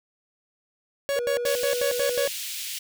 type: tone bursts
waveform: 45% pulse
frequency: 559 Hz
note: C#5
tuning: 14 cents sharp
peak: -23 dBFS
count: 7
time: 1.09-2.276 s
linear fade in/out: 0 ms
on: 100 ms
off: 81 ms
type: tone with pitch glide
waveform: triangle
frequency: 482.1 to 489.1 Hz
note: B4 to B4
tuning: -42 to -17 cents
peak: -24 dBFS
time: 1.16-2.26 s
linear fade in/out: 5 ms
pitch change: +25 cents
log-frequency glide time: 1.47-1.59 s
type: high-pass noise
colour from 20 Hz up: pink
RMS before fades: -33 dBFS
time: 1.45-2.79 s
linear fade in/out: 10 ms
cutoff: 2600 Hz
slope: 24 dB/octave
effects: none